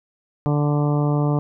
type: harmonic tone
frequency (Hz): 146.83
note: D3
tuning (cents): 0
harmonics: 1 / 2 / 3 / 4 / 5 / 6 / 7 / 8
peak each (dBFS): -18 / -24 / -28 / -30 / -32 / -34 / -35 / -36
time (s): 0.46-1.39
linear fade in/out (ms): 0
effects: none